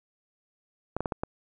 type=clicks; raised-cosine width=1 ms; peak=-15 dBFS; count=5; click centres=0.966 / 1.006 / 1.058 / 1.122 / 1.235 s; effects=none